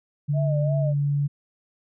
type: tone with pitch glide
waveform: sine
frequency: 145.3 to 143.3 Hz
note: D3 to D3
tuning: -18 to -42 cents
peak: -20 dBFS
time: 0.28-1.28 s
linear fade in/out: 20 ms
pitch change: -24 cents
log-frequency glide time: 0.57-0.73 s
type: tone with vibrato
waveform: sine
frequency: 622.3 Hz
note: D#5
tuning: in tune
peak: -27 dBFS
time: 0.33-0.94 s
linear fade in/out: 50 ms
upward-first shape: sine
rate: 2.9 Hz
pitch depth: 92 cents each way
effects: none